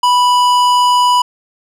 sine tone with tanh clipping, 986 Hz, B5, 3 cents flat, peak -10 dBFS, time 0.03-1.22 s, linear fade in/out 5 ms, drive 16 dB, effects none

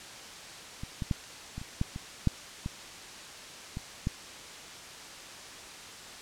clicks, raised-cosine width 5 ms, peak -25 / -20 / -15 / -25 / -29 / -15 / -25 / -11 / -21 / -23 / -16 dBFS, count 11, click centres 0.835 / 1.022 / 1.112 / 1.58 / 1.615 / 1.814 / 1.961 / 2.273 / 2.661 / 3.771 / 4.071 s, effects white hiss -45 dBFS RMS until 6.21 s + low-pass 7000 Hz 12 dB/octave

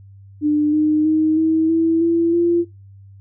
sine tone with pitch steps, 298.7 / 305.7 / 312.8 / 320.1 / 327.6 / 335.3 / 343.1 Hz, D4 / D#4 / D#4 / D#4 / E4 / E4 / F4, +29 / -30 / +9 / +49 / -11 / +30 / -31 cents, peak -13 dBFS, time 0.41-2.65 s, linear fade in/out 50 ms, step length 320 ms, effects noise-tail reverb RT60 0.3 s tail -23 dB re dry + added 98 Hz sine -40 dBFS peak until 3.2 s

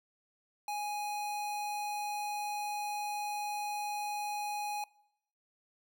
square tone, 830.6 Hz, G#5, in tune, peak -35 dBFS, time 0.68-4.84 s, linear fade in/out 2 ms, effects noise-tail reverb RT60 0.8 s tail -23 dB re dry

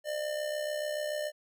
square tone with amplitude modulation, 600 Hz, D5, 37 cents sharp, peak -30 dBFS, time 0.04-1.32 s, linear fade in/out 50 ms, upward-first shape sine, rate 66.9 Hz, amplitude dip 55%, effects none

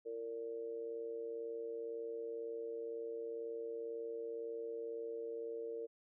sine tone with amplitude modulation, 460.2 Hz, A#4, 22 cents flat, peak -37 dBFS, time 0.05-5.87 s, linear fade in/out 20 ms, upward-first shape sine, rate 122 Hz, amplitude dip 70%, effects none

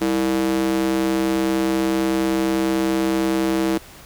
square tone with high-pass filter, 65.41 Hz, C2, in tune, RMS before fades -20 dBFS, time 0.01-3.78 s, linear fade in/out 5 ms, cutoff 290 Hz, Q 3.5, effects pink hiss -43 dBFS RMS until 4.05 s

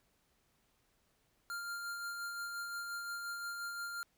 square tone with tremolo, 1396.9 Hz, F6, in tune, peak -39 dBFS, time 1.5-4.03 s, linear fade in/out 0 ms, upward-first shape sine, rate 5.7 Hz, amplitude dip 30%, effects pink hiss -75 dBFS RMS until 4.17 s

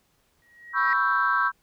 sine tone with exponential growth, 1897 Hz, A#6, 30 cents sharp, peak -22 dBFS, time 0.42-0.93 s, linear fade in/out 1 ms, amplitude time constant 110 ms
sine chord, C# half-diminished seventh, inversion third, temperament equal, 987.8 / 1108.7 / 1318.5 / 1568 Hz, B5 / C#6 / E6 / G6, 0 / 0 / 0 / 0 cents, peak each -28 / -25 / -25 / -23 dBFS, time 0.73-1.52 s, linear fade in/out 50 ms
effects tanh soft clip ceiling -12 dBFS + pink hiss -67 dBFS RMS until 1.62 s

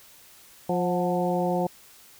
harmonic tone with a mistuned harmonic, 176.7 Hz, F3, 21 cents sharp, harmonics 1 / 2 / 3 / 4 / 5, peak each -27 / -29 / -28 / -29 / -33 dBFS, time 0.69-1.67 s, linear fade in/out 5 ms, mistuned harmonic 4, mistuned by +48 cents, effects white hiss -52 dBFS RMS until 2.19 s

